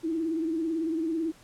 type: tone with vibrato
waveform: sine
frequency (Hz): 324.5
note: E4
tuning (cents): -27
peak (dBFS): -26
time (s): 0.03-1.32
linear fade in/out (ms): 20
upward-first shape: sine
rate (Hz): 18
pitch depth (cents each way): 70
effects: pink hiss -56 dBFS RMS until 1.43 s + low-pass 11000 Hz 12 dB/octave